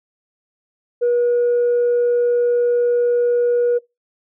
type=tone; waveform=sine; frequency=482 Hz; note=B4; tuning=42 cents flat; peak=-12 dBFS; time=1.01-3.79 s; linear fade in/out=20 ms; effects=noise-tail reverb RT60 0.2 s tail -22 dB re dry + tanh soft clip ceiling -11 dBFS